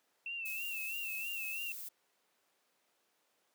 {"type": "tone with vibrato", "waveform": "sine", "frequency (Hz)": 2677, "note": "E7", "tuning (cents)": 26, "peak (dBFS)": -38, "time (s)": [0.26, 1.72], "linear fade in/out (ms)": 2, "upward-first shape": "sine", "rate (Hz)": 3.1, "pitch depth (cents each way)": 72}
{"type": "noise", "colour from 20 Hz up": "violet", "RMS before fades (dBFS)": -45, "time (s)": [0.45, 1.89], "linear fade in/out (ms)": 10}
{"effects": ["pink hiss -75 dBFS RMS until 3.54 s", "high-pass 400 Hz 12 dB/octave"]}